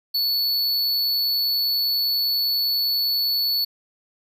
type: tone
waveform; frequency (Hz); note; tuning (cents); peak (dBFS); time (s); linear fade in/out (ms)
square; 4435; C#8; 0; -20; 0.14-3.65; 10
effects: none